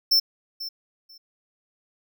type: tone with echo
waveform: square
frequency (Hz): 5350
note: E8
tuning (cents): +25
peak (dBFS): -16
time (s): 0.11-0.2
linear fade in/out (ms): 10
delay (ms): 490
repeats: 2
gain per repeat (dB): -15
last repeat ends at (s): 1.18
effects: none